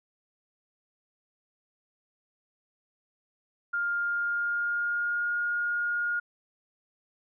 sine tone with pitch glide, 1405 to 1426.3 Hz, F6 to F6, +10 to +36 cents, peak -26 dBFS, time 3.73-6.2 s, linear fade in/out 10 ms, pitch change +26 cents, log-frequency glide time 3.97-5.36 s, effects none

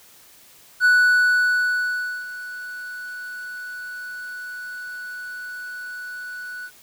triangle tone with ADSR envelope, 1480 Hz, F#6, in tune, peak -10 dBFS, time 0.8-6.71 s, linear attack 50 ms, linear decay 1400 ms, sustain -19 dB, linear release 62 ms, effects white hiss -50 dBFS RMS until 6.82 s

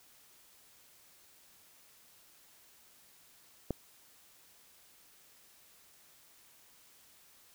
click, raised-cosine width 2 ms, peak -19 dBFS, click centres 3.707 s, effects white hiss -62 dBFS RMS until 7.54 s

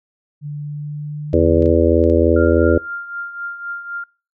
sine tone with pitch glide, 146.83 to 149.74 Hz, D3 to D3, 0 to +34 cents, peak -24 dBFS, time 0.41-1.75 s, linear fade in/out 50 ms, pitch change +34 cents, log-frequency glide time 0.58-1.39 s
harmonic tone, 83.1 Hz, E2, 15 cents sharp, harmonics 1 / 3 / 4 / 5 / 6 / 7, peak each -17 / -20 / -16 / -18 / -17 / -19 dBFS, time 1.33-2.78 s, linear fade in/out 5 ms
clicks, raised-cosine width 0.2 ms, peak -25 dBFS, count 5, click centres 1.333 / 1.624 / 1.659 / 2.039 / 2.099 s
sine tone with tremolo, 1396.9 Hz, F6, in tune, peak -22 dBFS, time 2.36-4.04 s, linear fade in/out 5 ms, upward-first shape triangle, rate 3.9 Hz, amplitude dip 70%
effects noise-tail reverb RT60 0.4 s tail -25 dB re dry

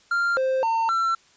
triangle tone with pitch steps, 1392 / 524 / 907 / 1348 Hz, F6 / C5 / A#5 / E6, -6 / +2 / -48 / +38 cents, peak -18 dBFS, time 0.11-1.15 s, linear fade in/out 5 ms, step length 260 ms, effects white hiss -57 dBFS RMS until 1.36 s + resampled to 16000 Hz

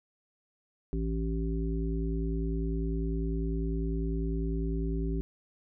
harmonic tone, 55 Hz, A1, in tune, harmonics 1 / 3 / 5 / 7, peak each -30 / -35 / -37 / -38 dBFS, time 0.93-5.21 s, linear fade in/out 0 ms, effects none

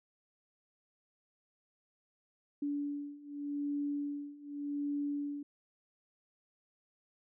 sine beating tone pair, 287.5 / 288.35 Hz, D4 / D4, -37 / -32 cents, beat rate 0.85 Hz, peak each -39 / -37 dBFS, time 2.62-5.43 s, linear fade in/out 5 ms, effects none

